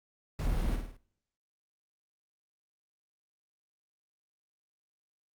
brown noise with echo, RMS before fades -32 dBFS, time 0.39-0.76 s, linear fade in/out 2 ms, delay 52 ms, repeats 4, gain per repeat -5 dB, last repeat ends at 0.968 s, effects noise-tail reverb RT60 0.8 s tail -25 dB re dry + Opus 48 kbps

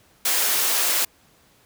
white high-pass noise, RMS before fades -21 dBFS, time 0.25-1.05 s, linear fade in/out 5 ms, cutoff 410 Hz, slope 12 dB/octave, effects pink hiss -57 dBFS RMS until 1.65 s + high-pass 60 Hz 12 dB/octave

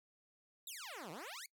10% pulse exponential two-way sweep, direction down then up, 3972 to 146.83 to 2352 Hz, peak -38 dBFS, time 0.67-1.46 s, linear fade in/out 2 ms, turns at 1.11 s, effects noise-tail reverb RT60 0.1 s tail -24 dB re dry

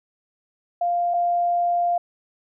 sine tone pair in turn, 698 / 698 Hz, F5 / F5, -1 / -1 cents, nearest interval unison, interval 0 cents, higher neither, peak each -19 / -18 dBFS, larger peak second, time 0.81-1.14 / 1.14-1.98 s, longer second, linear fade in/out 5 ms, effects none

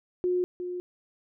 sine tone pair in turn, 360.4 / 358.1 Hz, F#4 / F4, -45 / +43 cents, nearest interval unison, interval 12 cents, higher first, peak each -23 / -31 dBFS, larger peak first, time 0.24-0.44 / 0.6-0.8 s, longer neither, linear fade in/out 0 ms, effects none

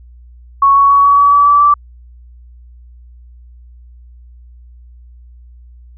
sine tone with pitch steps, 1108.7 / 1116.4 / 1124.2 / 1132 / 1139.9 / 1147.8 / 1155.8 / 1163.8 Hz, C#6 / C#6 / C#6 / C#6 / C#6 / D6 / D6 / D6, 0 / +12 / +24 / +36 / +48 / -40 / -28 / -16 cents, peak -5 dBFS, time 0.62-1.74 s, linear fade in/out 5 ms, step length 140 ms, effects added 60 Hz sine -36 dBFS peak until 5.97 s

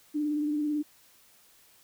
sine tone with vibrato, 298 Hz, D4, 25 cents sharp, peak -26 dBFS, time 0.14-0.83 s, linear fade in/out 20 ms, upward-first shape sine, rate 18 Hz, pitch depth 30 cents each way, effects white hiss -60 dBFS RMS until 1.83 s

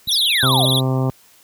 square tone with vibrato, 3626 Hz, A#7, 49 cents flat, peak -17 dBFS, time 0.07-0.81 s, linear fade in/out 20 ms, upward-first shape triangle, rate 18 Hz, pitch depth 200 cents each way
click, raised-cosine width 5 ms, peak -24 dBFS, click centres 0.074 s
sine exponential sweep, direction down, 6040 to 573 Hz, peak -18 dBFS, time 0.11-0.66 s, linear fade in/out 10 ms
harmonic tone, 130.81 Hz, C3, in tune, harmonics 1 / 2 / 3 / 4 / 5 / 6 / 7 / 8 / 9, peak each -17 / -23 / -27 / -29 / -31 / -33 / -34 / -35 / -36 dBFS, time 0.43-1.1 s, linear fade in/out 0 ms
effects white hiss -51 dBFS RMS until 1.43 s + high-pass 60 Hz 12 dB/octave

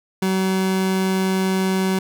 30% pulse tone, 189.2 Hz, F#3, 39 cents sharp, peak -15 dBFS, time 0.22-1.99 s, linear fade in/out 5 ms, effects none

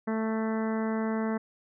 harmonic tone, 221 Hz, A3, 8 cents sharp, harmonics 1 / 2 / 3 / 4 / 5 / 6 / 7 / 8 / 9, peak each -28 / -34 / -38 / -40 / -42 / -44 / -45 / -46 / -47 dBFS, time 0.07-1.38 s, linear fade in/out 10 ms, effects none

